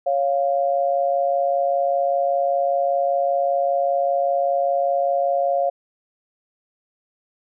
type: tone pair together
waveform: sine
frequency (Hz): 554.4 / 699.5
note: C#5 / F5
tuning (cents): 0 / +3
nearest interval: major third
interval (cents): 403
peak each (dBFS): -20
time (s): 0.06-5.7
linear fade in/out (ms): 10
effects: none